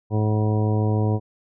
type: harmonic tone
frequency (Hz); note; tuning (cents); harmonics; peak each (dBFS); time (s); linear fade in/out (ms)
107; A2; -48; 1 / 2 / 3 / 4 / 5 / 6 / 7 / 9; -19 / -27 / -29 / -29 / -33 / -38 / -34 / -36; 0.1-1.2; 50
effects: none

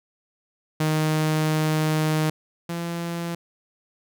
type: tone pair in turn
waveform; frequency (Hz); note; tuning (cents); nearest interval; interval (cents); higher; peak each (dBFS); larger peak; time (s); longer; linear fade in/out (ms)
sawtooth; 155.56 / 170.11; D#3 / F3; 0 / -45; major second; 155; second; -16 / -23; first; 0.8-2.3 / 2.69-3.35; first; 5
effects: none

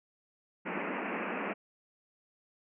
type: band-pass noise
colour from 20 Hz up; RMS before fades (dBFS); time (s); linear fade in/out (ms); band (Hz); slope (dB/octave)
pink; -36; 0.65-1.54; 20; 180 to 2700; 96
effects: none

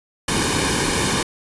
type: noise with comb filter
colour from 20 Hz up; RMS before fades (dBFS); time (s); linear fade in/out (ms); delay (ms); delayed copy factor
pink; -20; 0.28-1.23; 5; 1.5; -0.65
effects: resampled to 24000 Hz

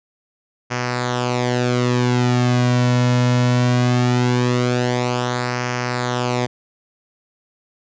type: tone with flanger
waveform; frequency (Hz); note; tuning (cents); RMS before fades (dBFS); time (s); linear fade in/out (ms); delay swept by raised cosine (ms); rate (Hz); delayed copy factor
sawtooth; 123.47; B2; 0; -18; 0.7-6.47; 20; 0.26 to 2.56; 0.2; -0.65
effects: resampled to 16000 Hz

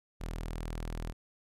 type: tone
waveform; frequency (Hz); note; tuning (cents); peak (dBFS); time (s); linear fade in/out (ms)
sawtooth; 40.63; E1; -24; -32; 0.2-1.13; 20
effects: resampled to 32000 Hz

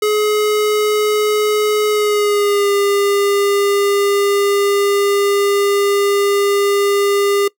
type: tone with pitch glide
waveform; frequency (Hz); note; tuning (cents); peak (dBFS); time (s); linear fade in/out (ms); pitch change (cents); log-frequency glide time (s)
square; 422.8 to 402.8; G#4 to G4; +31 to +47; -13; 0.02-7.48; 5; -84; 1.9-2.71
effects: noise-tail reverb RT60 0.1 s tail -21 dB re dry

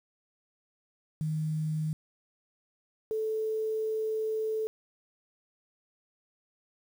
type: tone pair in turn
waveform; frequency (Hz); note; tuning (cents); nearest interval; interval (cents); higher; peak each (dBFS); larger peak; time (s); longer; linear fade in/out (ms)
sine; 155.56 / 437.7; D#3 / A4; 0 / -9; octave + tritone; 1791; second; -28 / -28; neither; 1.21-1.93 / 3.11-4.67; second; 0
effects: 9-bit

